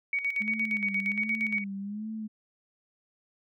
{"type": "tone with tremolo", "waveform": "sine", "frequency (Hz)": 2246, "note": "C#7", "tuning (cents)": 22, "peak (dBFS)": -25, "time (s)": [0.13, 1.64], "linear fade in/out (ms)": 2, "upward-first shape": "square", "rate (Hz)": 8.6, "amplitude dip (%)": 65}
{"type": "tone with vibrato", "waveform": "sine", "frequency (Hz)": 207.7, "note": "G#3", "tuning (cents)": 0, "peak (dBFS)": -33, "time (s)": [0.4, 2.28], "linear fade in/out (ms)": 20, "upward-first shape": "sine", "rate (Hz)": 1.3, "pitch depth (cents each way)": 100}
{"effects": []}